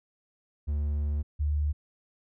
triangle / sine tone pair in turn, 73.4 / 74.12 Hz, D2 / D2, 0 / +17 cents, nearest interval unison, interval 17 cents, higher second, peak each -24 dBFS, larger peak neither, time 0.67-1.23 / 1.39-1.73 s, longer first, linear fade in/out 20 ms, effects none

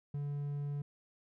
triangle tone, 143.9 Hz, D3, 35 cents flat, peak -33 dBFS, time 0.14-0.82 s, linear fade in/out 5 ms, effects none

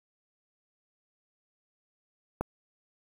click, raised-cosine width 1 ms, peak -15 dBFS, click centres 2.41 s, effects 7-bit

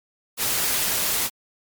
white noise, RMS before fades -23 dBFS, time 0.37-1.3 s, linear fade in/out 50 ms, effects MP3 96 kbps

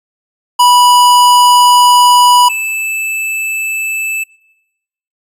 square tone pair in turn, 981 / 2630 Hz, B5 / E7, -12 / -5 cents, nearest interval octave + perfect fourth, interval 1707 cents, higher second, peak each -5 / -15 dBFS, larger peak first, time 0.59-2.49 / 2.49-4.24 s, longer first, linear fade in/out 10 ms, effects noise-tail reverb RT60 0.9 s tail -23 dB re dry + resampled to 32000 Hz

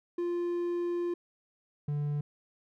triangle tone pair in turn, 348.3 / 146.44 Hz, F4 / D3, -5 / -5 cents, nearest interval octave + minor third, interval 1500 cents, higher first, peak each -27 dBFS, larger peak neither, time 0.18-1.14 / 1.88-2.21 s, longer first, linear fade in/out 5 ms, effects none

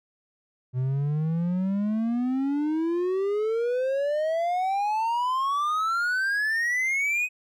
triangle exponential sweep, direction up, 124.5 to 2532 Hz, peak -21 dBFS, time 0.73-7.29 s, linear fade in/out 50 ms, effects none

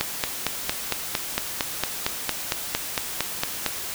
click train, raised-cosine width 0.2 ms, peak -4 dBFS, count 17, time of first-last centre 0.01-3.663 s, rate 4.38 Hz, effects white hiss -32 dBFS RMS until 3.94 s

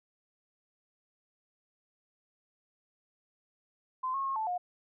sine tone with pitch steps, 1031 / 1088 / 1081 / 876 / 717 Hz, C6 / C#6 / C#6 / A5 / F5, -26 / -33 / -44 / -8 / +45 cents, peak -30 dBFS, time 4.03-4.58 s, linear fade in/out 10 ms, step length 110 ms, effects none

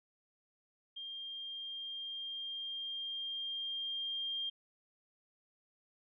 sine tone with level ramp, 3202 Hz, G7, 36 cents sharp, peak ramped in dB -42 to -35 dBFS, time 0.96-4.5 s, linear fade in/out 10 ms, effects none

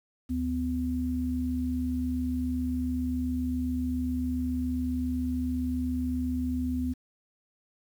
sine tone pair together, 75 / 252.3 Hz, D2 / B3, +37 / +37 cents, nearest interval octave + major sixth, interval 2100 cents, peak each -32 / -28 dBFS, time 0.29-6.94 s, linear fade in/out 20 ms, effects 9-bit

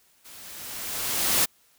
white noise with level ramp, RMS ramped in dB -47 to -20 dBFS, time 0.24-1.46 s, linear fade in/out 20 ms, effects white hiss -62 dBFS RMS until 1.78 s

